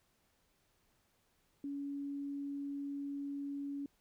sine tone, 282 Hz, C#4, 30 cents sharp, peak -38 dBFS, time 1.64-3.86 s, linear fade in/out 2 ms, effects pink hiss -75 dBFS RMS until 4 s

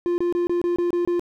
triangle tone bursts, 349.2 Hz, F4, in tune, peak -17 dBFS, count 8, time 0.06-1.195 s, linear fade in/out 0 ms, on 120 ms, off 25 ms, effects none

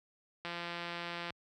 click train, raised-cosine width 0.3 ms, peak -24 dBFS, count 148, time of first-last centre 0.45-1.305 s, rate 172 Hz, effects high-pass 60 Hz 12 dB/octave

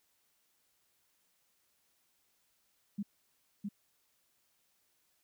sine tone with echo, 203.3 Hz, G#3, 37 cents flat, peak -33 dBFS, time 2.98-3.03 s, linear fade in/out 10 ms, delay 660 ms, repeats 1, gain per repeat -2 dB, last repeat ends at 3.69 s, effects white hiss -75 dBFS RMS until 5.23 s

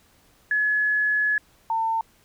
sine tone pair in turn, 1700 / 900.5 Hz, G#6 / A5, +40 / +40 cents, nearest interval major seventh, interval 1100 cents, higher first, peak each -19 / -21 dBFS, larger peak first, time 0.51-1.38 / 1.7-2.01 s, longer first, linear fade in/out 2 ms, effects pink hiss -59 dBFS RMS until 2.24 s

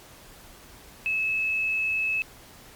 sine tone, 2595 Hz, E7, 28 cents flat, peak -23 dBFS, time 1.06-2.22 s, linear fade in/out 0 ms, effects pink hiss -49 dBFS RMS until 2.75 s + MP3 96 kbps

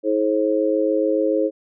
harmonic tone, 106.9 Hz, A2, 49 cents flat, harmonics 3 / 4 / 5, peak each -21 / -22 / -20 dBFS, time 0.03-1.51 s, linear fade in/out 50 ms, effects none

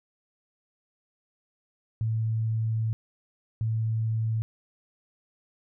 sine tone bursts at uneven times, 111.5 Hz, A2, 23 cents sharp, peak -24 dBFS, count 2, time 2.01-2.93 / 3.61-4.42 s, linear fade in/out 0 ms, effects none

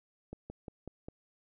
slowing click train, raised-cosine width 2 ms, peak -29 dBFS, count 5, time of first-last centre 0.33-1.085 s, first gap 170 ms, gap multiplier 1.07, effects none

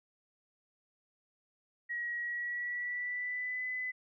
sine tone with pitch glide, 1906 to 2009 Hz, A#6 to B6, +38 to +29 cents, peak -34 dBFS, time 1.89-3.92 s, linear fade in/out 20 ms, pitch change +91 cents, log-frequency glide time 2.19-3.64 s, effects none

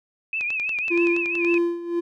sine tone with vibrato, 2524 Hz, D#7, 24 cents sharp, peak -23 dBFS, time 0.33-1.58 s, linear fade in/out 2 ms, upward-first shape triangle, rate 6.1 Hz, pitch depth 110 cents each way
click train, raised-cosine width 0.2 ms, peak -19 dBFS, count 13, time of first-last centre 0.41-1.542 s, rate 10.6 Hz
triangle tone with tremolo, 343.3 Hz, F4, 30 cents flat, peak -15 dBFS, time 0.9-2.01 s, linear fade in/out 20 ms, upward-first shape sine, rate 1.9 Hz, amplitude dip 80%
effects none

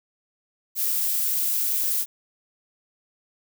violet noise, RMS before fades -24 dBFS, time 0.75-2.06 s, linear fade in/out 50 ms, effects none

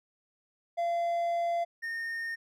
triangle tone pair in turn, 685 / 1833.8 Hz, F5 / A#6, -34 / -29 cents, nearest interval octave + perfect fourth, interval 1705 cents, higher second, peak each -25 / -31 dBFS, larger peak first, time 0.77-1.65 / 1.82-2.36 s, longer first, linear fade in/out 20 ms, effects none

